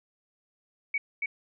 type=tone with echo; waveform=sine; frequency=2252 Hz; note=C#7; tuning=27 cents sharp; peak=-25 dBFS; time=0.94-0.98 s; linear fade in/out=5 ms; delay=280 ms; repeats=1; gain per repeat=-2 dB; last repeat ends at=1.26 s; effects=none